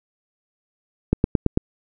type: click train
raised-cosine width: 3 ms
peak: -3 dBFS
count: 5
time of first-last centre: 1.13-1.574 s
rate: 9 Hz
effects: none